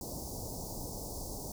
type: band-stop noise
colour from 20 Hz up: pink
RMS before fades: -41 dBFS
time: 0.01-1.52 s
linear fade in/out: 2 ms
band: 910 to 4800 Hz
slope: 48 dB/octave
effects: none